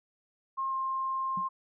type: tone with pitch glide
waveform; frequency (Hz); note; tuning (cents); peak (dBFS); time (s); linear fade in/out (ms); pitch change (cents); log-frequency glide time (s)
sine; 1069 to 1059.8; C6 to C6; +37 to +22; -29; 0.57-1.49; 20; -15; 0.69-0.74
type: tone with exponential decay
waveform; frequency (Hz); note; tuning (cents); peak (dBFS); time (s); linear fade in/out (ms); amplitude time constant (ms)
sine; 183.8; F#3; -11; -35; 1.37-1.48; 5; 22
effects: none